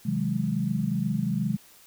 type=chord; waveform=sine; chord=Ab dominant seventh; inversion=first; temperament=equal with one note detuned; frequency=130.81 / 159.57 / 185 / 207.7 Hz; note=C3 / Eb3 / Gb3 / Ab3; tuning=0 / +44 / 0 / 0 cents; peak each=-31 / -30 / -30 / -28 dBFS; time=0.05-1.57 s; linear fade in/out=10 ms; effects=white hiss -54 dBFS RMS until 1.86 s